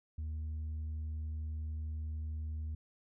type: tone with tanh clipping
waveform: sine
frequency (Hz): 77.78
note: D#2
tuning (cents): 0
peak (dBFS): -37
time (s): 0.18-2.75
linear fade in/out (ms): 5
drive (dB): 2
effects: none